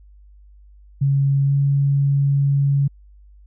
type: tone with pitch glide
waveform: sine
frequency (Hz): 138.59 to 140.04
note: C#3 to C#3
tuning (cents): 0 to +18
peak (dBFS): -14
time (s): 1.01-2.88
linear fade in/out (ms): 10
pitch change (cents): +18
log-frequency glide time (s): 1.44-1.53
effects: added 50 Hz sine -44 dBFS peak until 3.46 s